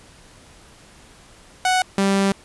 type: tone pair in turn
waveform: sawtooth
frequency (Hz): 741 / 196.27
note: F#5 / G3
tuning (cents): +2 / +2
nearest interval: octave + major seventh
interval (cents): 2300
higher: first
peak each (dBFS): -12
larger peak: neither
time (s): 1.65-1.82 / 1.98-2.32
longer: second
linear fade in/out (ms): 2
effects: pink hiss -48 dBFS RMS until 2.44 s + resampled to 24000 Hz